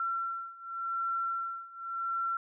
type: beating tone pair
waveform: sine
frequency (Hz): 1356 / 1356.88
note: E6 / E6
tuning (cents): +49 / +50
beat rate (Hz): 0.88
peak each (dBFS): -36 / -34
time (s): 0-2.37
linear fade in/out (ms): 2
effects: none